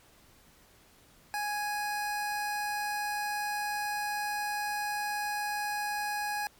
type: tone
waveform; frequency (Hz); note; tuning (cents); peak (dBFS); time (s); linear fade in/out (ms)
25% pulse; 830.6; G#5; 0; -27; 1.34-6.47; 0
effects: pink hiss -60 dBFS RMS until 6.59 s + MP3 96 kbps